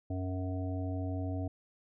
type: harmonic tone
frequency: 92.5 Hz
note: F#2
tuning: in tune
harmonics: 1 / 3 / 5 / 7 / 8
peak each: -34 / -38 / -48 / -44 / -49 dBFS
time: 0.1-1.48 s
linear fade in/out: 5 ms
effects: none